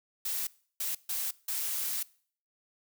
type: noise bursts at uneven times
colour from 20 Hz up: blue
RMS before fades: -33 dBFS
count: 4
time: 0.25-0.47 / 0.8-0.95 / 1.09-1.31 / 1.48-2.03 s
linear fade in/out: 5 ms
effects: noise-tail reverb RT60 0.5 s tail -22 dB re dry